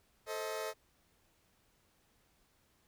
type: chord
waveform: sawtooth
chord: A diminished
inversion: none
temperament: just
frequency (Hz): 440 / 528 / 633.6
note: A4 / C5 / Eb5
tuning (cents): 0 / +16 / +31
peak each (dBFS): -37 / -40 / -37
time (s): 0.26-0.74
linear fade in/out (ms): 50
effects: pink hiss -72 dBFS RMS until 2.87 s